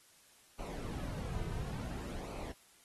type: noise with flanger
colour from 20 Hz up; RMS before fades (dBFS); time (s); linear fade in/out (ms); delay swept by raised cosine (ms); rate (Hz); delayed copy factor
brown; -41; 0.59-2.52; 2; 0.57 to 3.67; 0.57; -0.55
effects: white hiss -64 dBFS RMS until 2.84 s + AAC 32 kbps

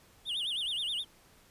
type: tone with vibrato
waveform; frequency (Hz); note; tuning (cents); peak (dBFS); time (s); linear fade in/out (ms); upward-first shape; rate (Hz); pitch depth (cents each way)
triangle; 3228; G#7; -50; -30; 0.25-1.05; 50; sine; 9.5; 230
effects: pink hiss -61 dBFS RMS until 1.5 s + resampled to 32000 Hz

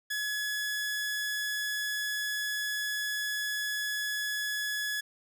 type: tone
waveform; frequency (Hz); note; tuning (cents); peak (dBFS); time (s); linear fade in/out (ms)
sawtooth; 1695; G#6; +35; -27; 0.1-5.01; 10
effects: none

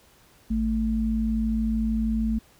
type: tone pair together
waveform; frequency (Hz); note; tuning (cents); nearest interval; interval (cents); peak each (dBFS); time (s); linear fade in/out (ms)
sine; 55.45 / 221.8; A1 / A3; +14 / +14; 2 octaves; 2400; -27 / -23; 0.5-2.39; 10
effects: pink hiss -57 dBFS RMS until 2.59 s

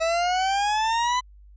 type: exponential sweep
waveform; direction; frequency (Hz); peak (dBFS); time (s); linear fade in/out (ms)
40% pulse; up; 646 to 1011; -20; 0-1.21; 20
effects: added 50 Hz sine -46 dBFS peak until 1.56 s + resampled to 16000 Hz

